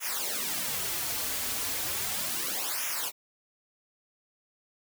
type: noise with flanger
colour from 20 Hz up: white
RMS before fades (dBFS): -32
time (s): 0-3.12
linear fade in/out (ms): 50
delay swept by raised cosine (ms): 0.23 to 5.73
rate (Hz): 0.35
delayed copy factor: -0.85
effects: none